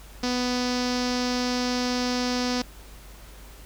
sawtooth tone with low-pass filter, 248.1 Hz, B3, 8 cents sharp, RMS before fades -26 dBFS, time 0.23-2.62 s, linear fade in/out 5 ms, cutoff 5200 Hz, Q 4.6, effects added 50 Hz sine -44 dBFS peak until 3.65 s + pink hiss -49 dBFS RMS until 3.65 s

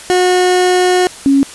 30% pulse / sine tone pair in turn, 363.4 / 275.6 Hz, F#4 / C#4, -31 / -10 cents, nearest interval perfect fourth, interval 479 cents, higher first, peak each -6 dBFS, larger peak neither, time 0.1-1.07 / 1.26-1.43 s, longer first, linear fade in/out 0 ms, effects white hiss -32 dBFS RMS until 1.54 s + resampled to 24000 Hz

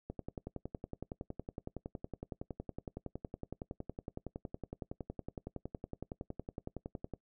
click train, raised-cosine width 2 ms, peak -27 dBFS, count 77, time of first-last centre 0.1-7.137 s, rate 10.8 Hz, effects noise-tail reverb RT60 0.1 s tail -21 dB re dry

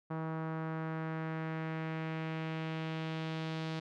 sawtooth tone with low-pass filter sweep, 160 Hz, D#3, 49 cents sharp, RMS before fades -38 dBFS, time 0.1-3.8 s, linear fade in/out 10 ms, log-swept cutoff 1200 to 4100 Hz, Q 1.6, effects none

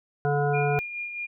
harmonic tone, 144.4 Hz, D3, 29 cents flat, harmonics 1 / 3 / 5 / 7 / 9 / 10, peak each -25 / -26 / -27 / -39 / -44 / -33 dBFS, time 0.25-0.79 s, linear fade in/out 0 ms
sine tone with tremolo, 2416 Hz, D7, 48 cents sharp, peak -29 dBFS, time 0.53-1.27 s, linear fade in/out 20 ms, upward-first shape sine, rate 4.7 Hz, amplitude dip 45%
effects none

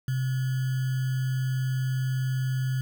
sine tone with sample-and-hold, 130.1 Hz, C3, 9 cents flat, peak -24 dBFS, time 0.08-2.81 s, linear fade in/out 2 ms, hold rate 1575 Hz, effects none

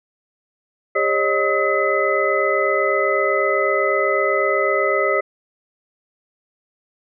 sine tone cluster, 401.2 / 545 / 613 / 1275 / 2019 Hz, G4 / C#5 / D#5 / D#6 / B6, +40 / -29 / -26 / +42 / +38 cents, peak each -22 dBFS, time 0.95-5.21 s, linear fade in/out 10 ms, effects none

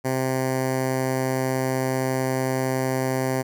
10% pulse tone with notch filter, 130.81 Hz, C3, in tune, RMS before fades -24 dBFS, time 0.04-3.43 s, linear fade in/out 20 ms, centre 3400 Hz, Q 1.2, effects none

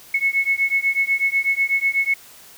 sine beating tone pair, 2192 / 2200.1 Hz, C#7 / C#7, -20 / -14 cents, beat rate 8.1 Hz, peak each -20 / -20 dBFS, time 0.14-2.14 s, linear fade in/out 5 ms, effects white hiss -45 dBFS RMS until 2.57 s

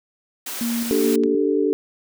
white high-pass noise, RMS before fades -30 dBFS, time 0.46-1.16 s, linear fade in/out 5 ms, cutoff 210 Hz, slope 96 dB/octave
sine tone with tremolo, 233.8 Hz, A#3, 5 cents sharp, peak -21 dBFS, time 0.61-1.35 s, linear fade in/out 2 ms, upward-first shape square, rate 2.3 Hz, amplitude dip 40%
sine chord, D suspended fourth, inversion none, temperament equal with one note detuned, 293.7 / 388.6 / 440 Hz, D4 / G4 / A4, 0 / -15 / 0 cents, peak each -21 dBFS, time 0.91-1.73 s, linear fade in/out 0 ms
click, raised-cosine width 0.2 ms, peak -20 dBFS, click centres 1.236 s
effects none

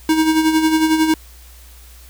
square tone with tremolo, 316.3 Hz, D#4, 29 cents sharp, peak -11 dBFS, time 0.09-1.14 s, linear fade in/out 2 ms, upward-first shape sine, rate 11 Hz, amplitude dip 55%, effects added 60 Hz sine -40 dBFS peak until 2.09 s + white hiss -46 dBFS RMS until 2.09 s

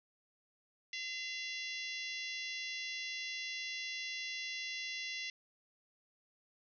harmonic tone with a mistuned harmonic, 682 Hz, F5, 41 cents flat, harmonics 3 / 4 / 5 / 6 / 7 / 8 / 9, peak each -43 / -45 / -47 / -49 / -50 / -51 / -52 dBFS, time 0.93-5.3 s, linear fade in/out 2 ms, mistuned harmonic 4, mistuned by +21 cents, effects none

